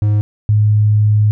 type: tone pair in turn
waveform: triangle / sine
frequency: 104.8 / 105.77 Hz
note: G#2 / G#2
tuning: +16 / +32 cents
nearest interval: unison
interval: 16 cents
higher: second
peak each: -8 dBFS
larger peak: neither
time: 0.02-0.21 / 0.49-1.31 s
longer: second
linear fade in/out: 0 ms
effects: none